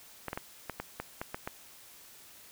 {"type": "clicks", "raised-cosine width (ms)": 0.5, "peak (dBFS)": -20, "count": 9, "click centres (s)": [0.283, 0.331, 0.375, 0.697, 0.8, 1, 1.215, 1.345, 1.475], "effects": ["white hiss -54 dBFS RMS until 2.51 s"]}